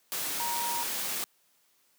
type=tone in noise; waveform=sine; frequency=943 Hz; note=A#5; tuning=20 cents sharp; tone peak=-32 dBFS; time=0.4-0.83 s; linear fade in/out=0 ms; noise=white; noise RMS=-33 dBFS; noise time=0.12-1.24 s; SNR=-2 dB; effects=white hiss -68 dBFS RMS until 1.98 s + high-pass 150 Hz 12 dB/octave